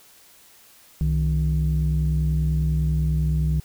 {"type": "tone pair together", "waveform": "sine", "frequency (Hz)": [65.4, 155.56], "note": ["C2", "D#3"], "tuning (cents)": [0, 0], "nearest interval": "octave + minor third", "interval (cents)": 1500, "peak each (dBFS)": -20, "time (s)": [1.01, 3.6], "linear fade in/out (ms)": 0, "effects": ["tanh soft clip ceiling -14 dBFS", "white hiss -52 dBFS RMS until 3.64 s"]}